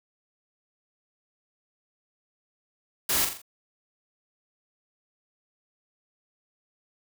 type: noise with echo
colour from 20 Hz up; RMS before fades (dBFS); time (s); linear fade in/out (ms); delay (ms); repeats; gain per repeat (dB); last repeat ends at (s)
white; -25; 3.09-3.25; 5; 42; 4; -6; 3.418
effects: none